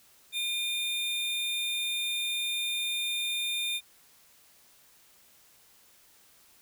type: tone pair together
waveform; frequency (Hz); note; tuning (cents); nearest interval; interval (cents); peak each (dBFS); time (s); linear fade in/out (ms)
square; 2417 / 3621; D7 / A7; +49 / +49; perfect fifth; 700; -35 / -31; 0.32-3.81; 50
effects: white hiss -60 dBFS RMS until 6.61 s